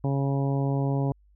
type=harmonic tone; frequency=138.1 Hz; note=C#3; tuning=6 cents flat; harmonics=1 / 2 / 3 / 4 / 5 / 6 / 7; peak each=-24 / -30 / -34 / -36 / -38 / -40 / -41 dBFS; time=0.04-1.12 s; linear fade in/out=2 ms; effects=added 50 Hz sine -56 dBFS peak until 1.35 s